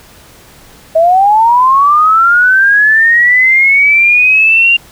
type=linear sweep; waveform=sine; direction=up; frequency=632 to 2794 Hz; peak=-4 dBFS; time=0.95-4.77 s; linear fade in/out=10 ms; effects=pink hiss -39 dBFS RMS until 4.91 s